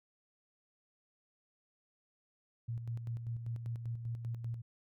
sine tone with tremolo, 116.54 Hz, A#2, in tune, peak -35 dBFS, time 2.68-4.62 s, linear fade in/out 10 ms, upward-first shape square, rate 5.1 Hz, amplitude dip 50%, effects none

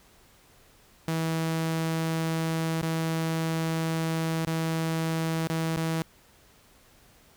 sawtooth tone with dropouts, 162.3 Hz, E3, 27 cents flat, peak -22 dBFS, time 1.08-6.02 s, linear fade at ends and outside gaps 0 ms, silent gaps 2.814-2.828 / 4.45-4.472 / 5.471-5.5 / 5.761-5.772 s, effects pink hiss -58 dBFS RMS until 7.36 s

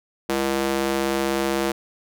square tone with high-pass filter, 68 Hz, C#2, 33 cents flat, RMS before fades -23 dBFS, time 0.29-1.72 s, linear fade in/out 5 ms, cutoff 330 Hz, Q 1.3, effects none

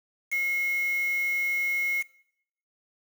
sine tone with quantisation, 2164 Hz, C#7, 42 cents flat, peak -24 dBFS, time 0.31-2.03 s, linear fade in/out 20 ms, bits 6, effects noise-tail reverb RT60 0.7 s tail -21 dB re dry

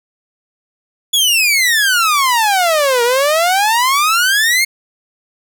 sawtooth exponential two-way sweep, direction down then up, 3447 to 466.2 to 2185 Hz, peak -7 dBFS, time 1.13-4.65 s, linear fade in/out 10 ms, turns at 3.03 s, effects none

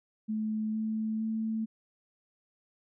sine tone with pitch steps, 216.6 / 218.9 / 221.2 Hz, A3 / A3 / A3, -27 / -9 / +9 cents, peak -29 dBFS, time 0.28-1.66 s, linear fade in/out 20 ms, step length 460 ms, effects none

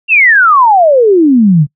sine exponential sweep, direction down, 2794 to 138.59 Hz, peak -3 dBFS, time 0.08-1.67 s, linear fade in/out 50 ms, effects noise-tail reverb RT60 0.1 s tail -24 dB re dry

